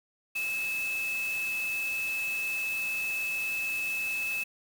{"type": "tone in noise", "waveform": "sine", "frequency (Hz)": 2605, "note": "E7", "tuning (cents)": -21, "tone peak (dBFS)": -29, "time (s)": [0.35, 4.44], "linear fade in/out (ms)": 10, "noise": "white", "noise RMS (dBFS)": -42, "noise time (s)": [0.35, 4.44], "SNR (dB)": 10, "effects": []}